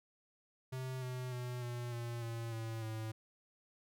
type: tone with pitch steps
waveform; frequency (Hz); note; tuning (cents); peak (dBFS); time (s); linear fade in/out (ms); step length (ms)
square; 129.7 / 126.74 / 123.84 / 121.01 / 118.25 / 115.55 / 112.91 / 110.33; C3 / B2 / B2 / B2 / A#2 / A#2 / A2 / A2; -15 / +45 / +5 / -35 / +25 / -15 / +45 / +5; -40; 0.72-3.12; 10; 300
effects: none